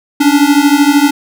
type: beating tone pair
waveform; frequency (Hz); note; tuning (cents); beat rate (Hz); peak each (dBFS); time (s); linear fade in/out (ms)
square; 281.4 / 294.4; C#4 / D4; +26 / +4; 13; -10; 0.2-1.11; 10
effects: none